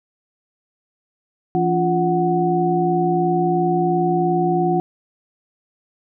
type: tone cluster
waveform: sine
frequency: 169.4 / 286.7 / 349.6 / 740 Hz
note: E3 / D4 / F4 / F#5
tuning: +48 / -42 / +2 / 0 cents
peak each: -21 / -28 / -19 / -20 dBFS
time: 1.55-4.8 s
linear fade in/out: 0 ms
effects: none